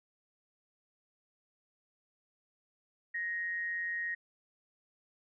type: tone with amplitude modulation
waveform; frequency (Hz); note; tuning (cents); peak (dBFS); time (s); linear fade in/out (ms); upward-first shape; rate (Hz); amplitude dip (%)
sine; 1874; A#6; +9; -31; 3.14-4.15; 10; sine; 177; 45
effects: none